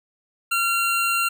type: tone pair together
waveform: square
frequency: 1375 / 2752 Hz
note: F6 / F7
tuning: -27 / -26 cents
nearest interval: octave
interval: 1201 cents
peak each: -23 dBFS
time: 0.51-1.29 s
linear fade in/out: 10 ms
effects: none